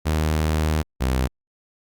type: tone pair in turn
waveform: sawtooth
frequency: 77.78 / 64.48 Hz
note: D#2 / C2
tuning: 0 / -25 cents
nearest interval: minor third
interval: 325 cents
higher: first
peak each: -15 dBFS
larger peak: neither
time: 0.05-0.83 / 1-1.28 s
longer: first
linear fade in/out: 20 ms
effects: Opus 48 kbps